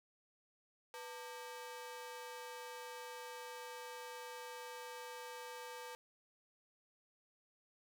sawtooth ring-modulated tone, 698.5 Hz, F5, in tune, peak -40 dBFS, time 0.94-5.95 s, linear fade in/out 0 ms, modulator 204 Hz, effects none

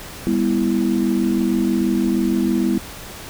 sine chord, E minor, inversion first, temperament equal with one note detuned, 200.6 / 246.9 / 329.6 Hz, G3 / B3 / E4, +40 / 0 / 0 cents, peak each -20 dBFS, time 0.27-2.78 s, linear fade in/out 0 ms, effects pink hiss -35 dBFS RMS until 3.29 s

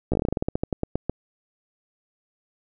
slowing click train, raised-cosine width 2 ms, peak -10 dBFS, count 18, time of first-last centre 0.12-1.096 s, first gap 15 ms, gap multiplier 1.15, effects none

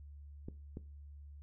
clicks, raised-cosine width 3 ms, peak -30 dBFS, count 2, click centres 0.485 / 0.771 s, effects noise-tail reverb RT60 0.3 s tail -17 dB re dry + added 72 Hz sine -49 dBFS peak until 1.42 s

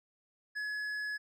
sine tone with hard clipping, 1695 Hz, G#6, 35 cents sharp, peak -36 dBFS, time 0.55-1.18 s, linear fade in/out 20 ms, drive 6 dB, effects none

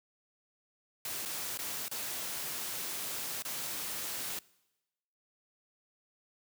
white noise with dropouts, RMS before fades -38 dBFS, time 1.05-4.39 s, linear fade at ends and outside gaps 2 ms, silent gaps 1.253-1.257 / 1.575-1.589 / 1.883-1.913 / 3.423-3.45 s, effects noise-tail reverb RT60 1.0 s tail -23 dB re dry + high-pass 100 Hz 12 dB/octave

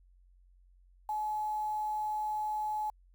sine tone with quantisation, 852 Hz, G#5, 44 cents sharp, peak -31 dBFS, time 1.09-2.9 s, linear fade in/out 2 ms, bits 9, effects added 45 Hz sine -59 dBFS peak until 3.14 s

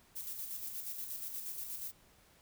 violet noise with tremolo, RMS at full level -41 dBFS, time 0.15-1.92 s, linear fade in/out 20 ms, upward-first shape square, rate 8.4 Hz, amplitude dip 40%, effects pink hiss -65 dBFS RMS until 2.41 s

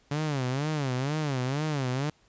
sawtooth tone with vibrato, 140 Hz, C#3, 18 cents sharp, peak -23 dBFS, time 0.11-2.1 s, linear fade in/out 5 ms, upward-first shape sine, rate 2.1 Hz, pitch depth 190 cents each way, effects pink hiss -64 dBFS RMS until 2.28 s + resampled to 16000 Hz

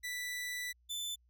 sawtooth tone pair in turn, 1975 / 3519 Hz, B6 / A7, 0 / 0 cents, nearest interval minor seventh, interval 1000 cents, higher second, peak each -34 / -34 dBFS, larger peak neither, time 0.03-0.73 / 0.89-1.16 s, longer first, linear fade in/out 20 ms, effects added 60 Hz sine -66 dBFS peak until 1.29 s

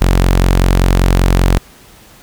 sawtooth tone, 45.17 Hz, F#1, 41 cents flat, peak -4 dBFS, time 0.01-1.58 s, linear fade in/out 0 ms, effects pink hiss -42 dBFS RMS until 2.22 s

